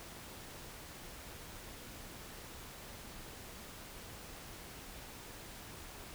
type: silence
effects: pink hiss -50 dBFS RMS until 6.14 s